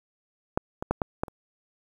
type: clicks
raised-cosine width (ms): 1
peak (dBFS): -9 / -17 / -9 / -11 / -11 / -27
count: 6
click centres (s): 0.575 / 0.825 / 0.91 / 1.018 / 1.235 / 1.282
effects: 8-bit